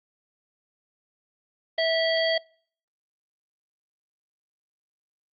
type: harmonic tone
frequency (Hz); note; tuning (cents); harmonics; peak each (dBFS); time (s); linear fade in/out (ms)
653; E5; -17; 1 / 3 / 5 / 7; -23 / -28 / -30 / -31; 1.78-2.38; 5
effects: noise-tail reverb RT60 0.5 s tail -24 dB re dry + Opus 24 kbps